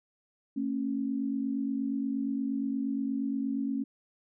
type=tone pair together; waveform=sine; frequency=225.6 / 274.1 Hz; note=A3 / C#4; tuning=+44 / -19 cents; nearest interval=minor third; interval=337 cents; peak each=-33 / -30 dBFS; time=0.56-3.84 s; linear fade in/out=10 ms; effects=none